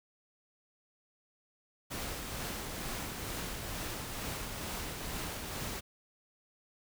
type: noise with tremolo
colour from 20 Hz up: pink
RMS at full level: -38 dBFS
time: 1.9-5.81 s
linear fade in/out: 20 ms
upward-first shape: triangle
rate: 2.2 Hz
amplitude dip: 35%
effects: none